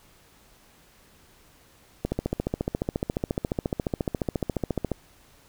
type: click train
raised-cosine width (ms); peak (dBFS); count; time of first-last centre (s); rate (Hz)
2; -12; 42; 2.05-4.917; 14.3
effects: pink hiss -57 dBFS RMS until 5.48 s